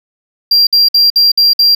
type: tone bursts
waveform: triangle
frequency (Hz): 4749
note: D8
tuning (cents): +18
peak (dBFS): -4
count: 6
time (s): 0.51-1.75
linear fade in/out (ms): 5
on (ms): 160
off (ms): 56
effects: none